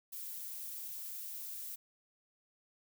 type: noise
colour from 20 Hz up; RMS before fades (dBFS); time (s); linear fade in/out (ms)
violet; -44; 0.12-1.76; 10
effects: none

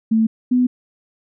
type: tone pair in turn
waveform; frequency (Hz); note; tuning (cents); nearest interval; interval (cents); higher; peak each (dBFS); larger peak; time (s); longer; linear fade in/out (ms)
sine; 222.3 / 249.5; A3 / B3; +18 / +18; major second; 200; second; -12; neither; 0.11-0.27 / 0.51-0.67; neither; 10
effects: none

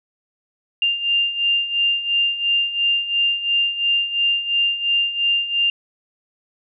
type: beating tone pair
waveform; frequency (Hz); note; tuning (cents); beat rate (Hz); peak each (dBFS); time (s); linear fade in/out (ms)
sine; 2794 / 2796.9; F7 / F7; 0 / +2; 2.9; -23 / -18; 0.82-5.7; 2
effects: none

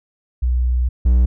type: tone pair in turn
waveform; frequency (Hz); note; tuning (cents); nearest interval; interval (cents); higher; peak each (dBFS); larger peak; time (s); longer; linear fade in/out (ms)
sine / triangle; 61.74 / 61.35; B1 / B1; 0 / -11; unison; 11; first; -14 / -8; second; 0.42-0.89 / 1.05-1.26; first; 10
effects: none

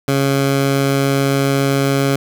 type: tone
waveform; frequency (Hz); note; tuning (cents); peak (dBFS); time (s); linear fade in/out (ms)
15% pulse; 137.9; C#3; -9; -7; 0.08-2.16; 2
effects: none

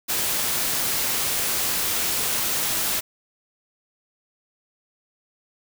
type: noise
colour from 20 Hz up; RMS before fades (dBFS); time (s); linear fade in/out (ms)
white; -24; 0.08-3.01; 20
effects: none

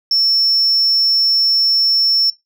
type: tone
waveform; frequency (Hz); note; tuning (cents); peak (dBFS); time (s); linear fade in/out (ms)
sine; 5400; E8; +41; -10; 0.11-2.3; 2
effects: noise-tail reverb RT60 0.2 s tail -22 dB re dry + tanh soft clip ceiling -8 dBFS

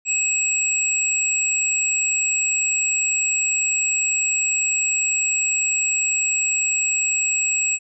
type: tone pair together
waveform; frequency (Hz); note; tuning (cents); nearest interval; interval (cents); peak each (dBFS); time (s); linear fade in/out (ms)
sine; 2581 / 7685; E7 / B8; -37 / -48; octave + perfect fifth; 1889; -22 / -20; 0.05-7.79; 50
effects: none

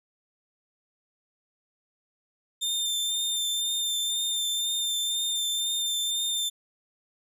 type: tone with vibrato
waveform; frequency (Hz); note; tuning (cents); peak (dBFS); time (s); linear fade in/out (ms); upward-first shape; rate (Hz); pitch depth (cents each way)
sawtooth; 3593; A7; +36; -23; 2.61-6.5; 20; triangle; 2; 22
effects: resampled to 32000 Hz

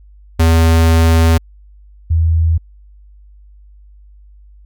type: tone pair in turn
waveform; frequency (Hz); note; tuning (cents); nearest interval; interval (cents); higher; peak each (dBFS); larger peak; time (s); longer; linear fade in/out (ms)
square / sine; 82 / 81.61; E2 / E2; -9 / -17; unison; 8; first; -8 / -9; first; 0.39-1.38 / 2.1-2.58; first; 10
effects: added 50 Hz sine -39 dBFS peak until 4.65 s

